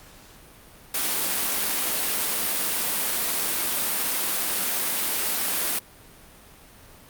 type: high-pass noise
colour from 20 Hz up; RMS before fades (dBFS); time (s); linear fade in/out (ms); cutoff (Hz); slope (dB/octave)
white; -25; 0.94-5.79; 5; 170; 96
effects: pink hiss -49 dBFS RMS until 7.09 s + Opus 48 kbps